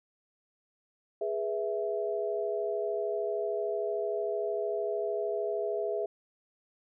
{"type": "chord", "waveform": "sine", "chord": "E major", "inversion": "first", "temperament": "equal with one note detuned", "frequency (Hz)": [415.3, 488.5, 659.3], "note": ["G#4", "B4", "E5"], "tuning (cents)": [0, -19, 0], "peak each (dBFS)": [-32, -37, -33], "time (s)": [1.21, 6.06], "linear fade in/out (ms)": 5, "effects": []}